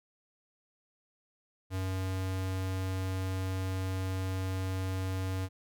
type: tone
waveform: square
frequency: 94.2 Hz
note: F#2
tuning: 32 cents sharp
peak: -32 dBFS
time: 1.7-5.49 s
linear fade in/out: 50 ms
effects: none